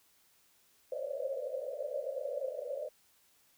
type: band-pass noise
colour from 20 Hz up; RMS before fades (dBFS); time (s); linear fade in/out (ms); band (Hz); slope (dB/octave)
pink; -38; 0.92-2.89; 5; 510 to 600; 96
effects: white hiss -68 dBFS RMS until 3.57 s